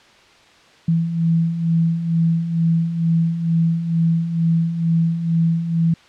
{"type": "beating tone pair", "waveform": "sine", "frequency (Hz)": [164, 166.2], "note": ["E3", "E3"], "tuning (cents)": [-9, 15], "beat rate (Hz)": 2.2, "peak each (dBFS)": [-23, -16], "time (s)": [0.88, 5.94], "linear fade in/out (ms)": 5, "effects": ["white hiss -49 dBFS RMS until 6.08 s", "low-pass 4000 Hz 12 dB/octave"]}